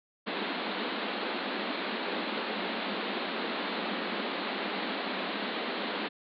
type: band-pass noise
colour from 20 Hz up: pink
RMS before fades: -34 dBFS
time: 0.26-6.09 s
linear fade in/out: 20 ms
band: 190 to 4300 Hz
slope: 96 dB/octave
effects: none

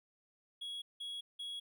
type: tone bursts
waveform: triangle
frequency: 3330 Hz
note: G#7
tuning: 4 cents sharp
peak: -39 dBFS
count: 3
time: 0.61-1.6 s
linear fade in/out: 10 ms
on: 210 ms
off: 180 ms
effects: none

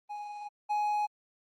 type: tone pair in turn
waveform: triangle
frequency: 830 / 836.3 Hz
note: G#5 / G#5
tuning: -1 / +12 cents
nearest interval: unison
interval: 13 cents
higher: second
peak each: -34 / -25 dBFS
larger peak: second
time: 0.09-0.49 / 0.69-1.07 s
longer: first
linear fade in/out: 20 ms
effects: Opus 24 kbps

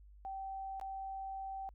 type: tone with dropouts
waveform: sine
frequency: 774 Hz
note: G5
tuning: 22 cents flat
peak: -40 dBFS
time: 0.25-1.69 s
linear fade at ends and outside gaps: 0 ms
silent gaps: 0.798-0.813 s
effects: added 50 Hz sine -55 dBFS peak until 1.74 s

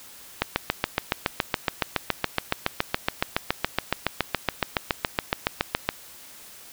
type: click train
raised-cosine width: 0.3 ms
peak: -4 dBFS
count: 40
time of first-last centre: 0.42-5.89 s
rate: 7.13 Hz
effects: white hiss -46 dBFS RMS until 6.72 s

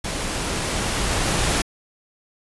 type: noise with level ramp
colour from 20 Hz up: pink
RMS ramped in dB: -27 to -20 dBFS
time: 0.04-1.62 s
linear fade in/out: 5 ms
effects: resampled to 24000 Hz

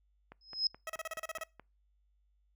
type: click train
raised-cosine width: 0.5 ms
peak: -34 dBFS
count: 7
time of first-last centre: 0.32-1.597 s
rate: 4.7 Hz
type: tone with exponential growth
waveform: sine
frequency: 5120 Hz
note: D#8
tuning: 49 cents sharp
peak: -24 dBFS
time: 0.41-0.67 s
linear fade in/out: 2 ms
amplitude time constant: 55 ms
type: tone bursts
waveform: 15% pulse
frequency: 643 Hz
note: E5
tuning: 43 cents flat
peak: -31 dBFS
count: 10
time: 0.87-1.436 s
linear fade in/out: 2 ms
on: 26 ms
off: 34 ms
effects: noise-tail reverb RT60 0.3 s tail -25 dB re dry + added 50 Hz sine -69 dBFS peak until 2.55 s

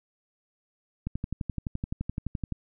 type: click train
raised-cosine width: 5 ms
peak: -18 dBFS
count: 18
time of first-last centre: 1.07-2.523 s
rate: 11.7 Hz
effects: none

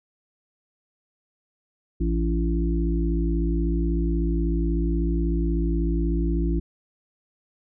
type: harmonic tone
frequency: 56.3 Hz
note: A1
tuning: 40 cents sharp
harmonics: 1 / 3 / 5 / 6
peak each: -22 / -28 / -30 / -29 dBFS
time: 2-6.6 s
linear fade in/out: 10 ms
effects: none

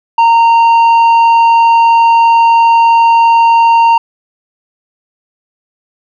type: tone with tanh clipping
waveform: triangle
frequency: 923 Hz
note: A#5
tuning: 17 cents flat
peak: -5 dBFS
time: 0.18-3.98 s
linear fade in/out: 5 ms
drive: 10 dB
effects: none

